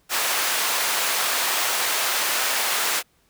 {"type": "high-pass noise", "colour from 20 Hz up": "pink", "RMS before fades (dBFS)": -23, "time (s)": [0.09, 3.03], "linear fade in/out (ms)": 50, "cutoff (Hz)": 850, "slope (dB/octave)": 12, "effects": ["pink hiss -63 dBFS RMS until 3.29 s"]}